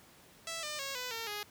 5% pulse tone with pitch steps, 659.3 / 601.1 / 548 / 499.7 / 455.5 / 415.3 Hz, E5 / D5 / C#5 / B4 / A#4 / G#4, 0 / +40 / -20 / +20 / -40 / 0 cents, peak -26 dBFS, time 0.47-1.43 s, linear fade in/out 2 ms, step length 160 ms, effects pink hiss -59 dBFS RMS until 1.5 s + high-pass 80 Hz 12 dB/octave

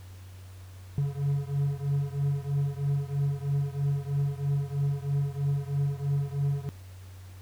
triangle beating tone pair, 140 / 143.1 Hz, C#3 / D3, +18 / -45 cents, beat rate 3.1 Hz, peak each -26 / -28 dBFS, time 0.98-6.69 s, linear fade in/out 0 ms, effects added 93 Hz sine -43 dBFS peak until 7.41 s + pink hiss -56 dBFS RMS until 7.41 s

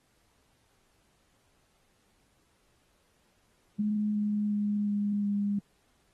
sine tone with pitch steps, 210.3 / 208.5 / 206.7 / 204.9 / 203.1 Hz, G#3 / G#3 / G#3 / G#3 / G#3, +22 / +7 / -8 / -23 / -38 cents, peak -26 dBFS, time 3.79-5.59 s, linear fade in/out 5 ms, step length 360 ms, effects pink hiss -70 dBFS RMS until 6.13 s + AAC 32 kbps

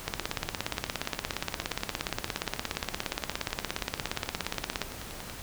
two click trains, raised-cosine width 0.2 ms, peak -22 / -11 dBFS, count 49 / 82, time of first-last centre 0.77-5.298 / 0.08-4.817 s, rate 10.6 / 17.1 Hz, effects pink hiss -42 dBFS RMS until 5.42 s

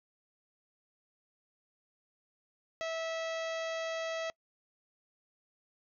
harmonic tone, 652 Hz, E5, 19 cents flat, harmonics 1 / 2 / 3 / 4 / 5 / 6 / 7 / 8 / 9 / 10, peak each -35 / -44 / -43 / -47 / -48 / -52 / -55 / -56 / -57 / -55 dBFS, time 2.81-4.3 s, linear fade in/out 0 ms, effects noise-tail reverb RT60 0.1 s tail -25 dB re dry

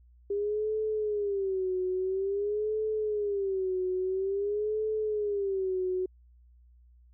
sine tone with vibrato, 399.6 Hz, G4, 33 cents sharp, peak -27 dBFS, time 0.3-6.06 s, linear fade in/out 5 ms, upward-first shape sine, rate 0.49 Hz, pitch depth 140 cents each way, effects added 60 Hz sine -55 dBFS peak until 7.13 s

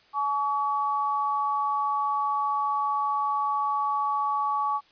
sine tone pair together, 850.3 / 1135 Hz, G#5 / C#6, +41 / +41 cents, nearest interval perfect fourth, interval 500 cents, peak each -28 / -25 dBFS, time 0.13-4.81 s, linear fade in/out 50 ms, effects white hiss -59 dBFS RMS until 4.91 s + resampled to 11025 Hz

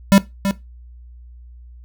square tone with echo, 196.9 Hz, G3, 8 cents sharp, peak -8 dBFS, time 0.12-0.18 s, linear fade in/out 0 ms, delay 330 ms, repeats 1, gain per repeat -9 dB, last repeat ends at 0.51 s, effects noise-tail reverb RT60 0.2 s tail -17 dB re dry + added 60 Hz sine -38 dBFS peak until 1.84 s

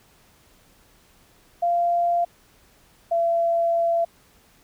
sine tone pair in turn, 692 / 676.2 Hz, F5 / E5, -16 / +44 cents, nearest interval unison, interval 40 cents, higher first, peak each -18 dBFS, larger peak neither, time 1.62-2.25 / 3.11-4.05 s, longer second, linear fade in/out 10 ms, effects pink hiss -57 dBFS RMS until 4.63 s

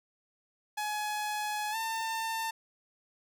sawtooth tone with pitch glide, 843 to 898.3 Hz, G#5 to A5, +26 to +36 cents, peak -28 dBFS, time 0.77-2.51 s, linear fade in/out 10 ms, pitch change +110 cents, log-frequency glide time 1.71-1.76 s, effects none

